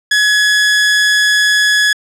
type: tone with amplitude modulation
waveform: sawtooth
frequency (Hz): 1690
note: G#6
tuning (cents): +30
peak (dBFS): -4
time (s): 0.11-1.93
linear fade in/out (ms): 5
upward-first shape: sine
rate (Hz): 182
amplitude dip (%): 25
effects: low-pass 8000 Hz 12 dB/octave